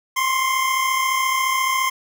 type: tone pair together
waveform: 25% pulse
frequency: 1046.5 / 1080.9 Hz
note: C6 / C#6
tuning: 0 / -44 cents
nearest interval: minor second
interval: 56 cents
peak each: -15 / -22 dBFS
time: 0.16-1.9 s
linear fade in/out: 10 ms
effects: 8-bit